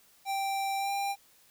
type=tone with pitch glide; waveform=square; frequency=784 to 796.3 Hz; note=G5 to G5; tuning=0 to +27 cents; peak=-30 dBFS; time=0.25-1.16 s; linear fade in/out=50 ms; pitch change=+27 cents; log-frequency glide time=0.78-0.91 s; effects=white hiss -62 dBFS RMS until 1.5 s